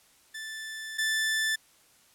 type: tone pair in turn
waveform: sawtooth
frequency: 1760 / 1760 Hz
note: A6 / A6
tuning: 0 / 0 cents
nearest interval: unison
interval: 0 cents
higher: neither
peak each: -33 / -22 dBFS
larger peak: second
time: 0.34-0.98 / 0.98-1.56 s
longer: first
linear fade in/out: 10 ms
effects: white hiss -61 dBFS RMS until 2.14 s + low-pass 12000 Hz 12 dB/octave